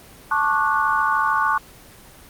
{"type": "chord", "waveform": "sine", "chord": "D major seventh", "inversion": "second", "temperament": "just", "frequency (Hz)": [881, 1101.2, 1174.7, 1468.3], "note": ["A5", "C#6", "D6", "F#6"], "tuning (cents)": [2, -12, 0, -14], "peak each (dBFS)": [-23, -21, -23, -22], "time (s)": [0.31, 1.58], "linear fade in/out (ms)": 5, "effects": ["pink hiss -45 dBFS RMS until 2.29 s", "Opus 24 kbps"]}